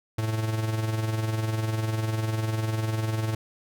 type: tone with tremolo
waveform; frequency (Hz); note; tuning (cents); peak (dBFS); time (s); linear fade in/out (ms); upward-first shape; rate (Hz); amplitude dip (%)
45% pulse; 110; A2; 0; -23; 0.18-3.35; 5; sine; 20; 50
effects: none

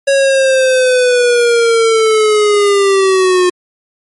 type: linear sweep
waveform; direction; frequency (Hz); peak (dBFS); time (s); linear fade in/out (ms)
square; down; 554 to 358.4; -8; 0.07-3.5; 10
effects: MP3 48 kbps

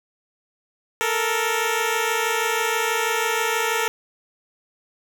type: tone pair together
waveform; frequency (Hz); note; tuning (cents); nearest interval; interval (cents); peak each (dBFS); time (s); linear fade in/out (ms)
10% pulse; 440 / 466.2; A4 / A#4; 0 / 0; minor second; 100; -15; 1.01-3.88; 0
effects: none

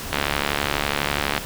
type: click train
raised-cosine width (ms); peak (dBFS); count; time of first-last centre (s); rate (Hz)
0.3; -4; 91; 0.13-1.378; 72.1
effects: pink hiss -32 dBFS RMS until 1.45 s

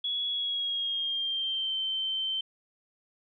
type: tone with pitch glide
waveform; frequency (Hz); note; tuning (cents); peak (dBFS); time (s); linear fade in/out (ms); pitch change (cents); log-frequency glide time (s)
sine; 3365 to 3104; G#7 to G7; +22 to -18; -28; 0.04-2.41; 5; -140; 0.28-1.76
effects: none

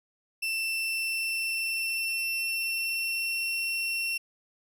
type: tone with pitch glide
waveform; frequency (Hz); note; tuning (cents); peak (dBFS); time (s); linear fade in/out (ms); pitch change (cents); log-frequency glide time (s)
35% pulse; 2674 to 2719; E7 to F7; +24 to -47; -26; 0.42-4.18; 10; +29; 0.68-3.48
effects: none

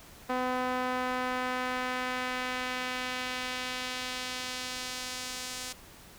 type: tone with band-pass filter sweep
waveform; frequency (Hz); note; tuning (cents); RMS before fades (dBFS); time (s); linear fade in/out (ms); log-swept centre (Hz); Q
sawtooth; 253.1; B3; +43; -34; 0.29-5.73; 10; 930 to 6700; 0.9
effects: pink hiss -52 dBFS RMS until 6.18 s

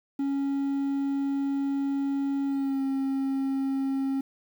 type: tone with pitch glide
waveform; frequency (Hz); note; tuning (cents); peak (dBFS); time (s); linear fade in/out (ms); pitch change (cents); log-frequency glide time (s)
triangle; 277.2 to 270.2; C#4 to C#4; 0 to -44; -23; 0.19-4.21; 5; -44; 2.46-2.82
effects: 9-bit

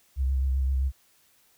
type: tone with vibrato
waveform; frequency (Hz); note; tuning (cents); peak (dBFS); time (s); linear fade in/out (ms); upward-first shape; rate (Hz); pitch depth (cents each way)
sine; 66.4; C2; +26; -22; 0.16-0.92; 50; sine; 7.7; 37
effects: white hiss -63 dBFS RMS until 1.57 s

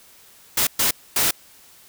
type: noise bursts at uneven times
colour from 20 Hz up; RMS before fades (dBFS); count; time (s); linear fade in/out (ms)
white; -19; 3; 0.57-0.67 / 0.79-0.91 / 1.16-1.31; 5
effects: white hiss -50 dBFS RMS until 1.88 s

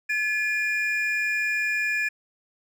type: tone pair together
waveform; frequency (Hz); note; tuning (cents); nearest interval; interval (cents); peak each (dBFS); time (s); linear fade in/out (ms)
triangle; 1717 / 2415; A6 / D7; -43 / +48; tritone; 591; -24; 0.09-2.09; 10
effects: none

